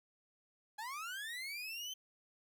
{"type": "linear sweep", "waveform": "30% pulse", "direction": "up", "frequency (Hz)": [819, 3110], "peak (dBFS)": -39, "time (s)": [0.78, 1.94], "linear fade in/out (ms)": 10, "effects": []}